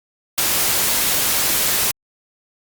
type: noise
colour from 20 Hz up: white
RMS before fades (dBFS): -18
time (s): 0.38-1.91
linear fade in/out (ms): 0
effects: Opus 48 kbps